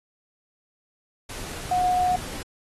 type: tone in noise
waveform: sine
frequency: 727 Hz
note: F#5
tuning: 31 cents flat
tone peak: -19 dBFS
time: 1.71-2.16 s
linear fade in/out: 5 ms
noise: pink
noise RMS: -36 dBFS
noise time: 1.29-2.43 s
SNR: +14 dB
effects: AAC 32 kbps